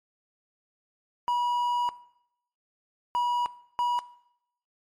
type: tone bursts at uneven times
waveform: triangle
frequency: 969 Hz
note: B5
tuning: 33 cents flat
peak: -21 dBFS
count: 3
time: 1.28-1.89 / 3.15-3.46 / 3.79-3.99 s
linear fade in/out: 0 ms
effects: noise-tail reverb RT60 0.7 s tail -18 dB re dry + MP3 64 kbps